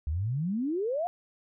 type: exponential sweep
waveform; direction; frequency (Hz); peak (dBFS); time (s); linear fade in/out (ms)
sine; up; 69.9 to 732; -27; 0.07-1.07; 0
effects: none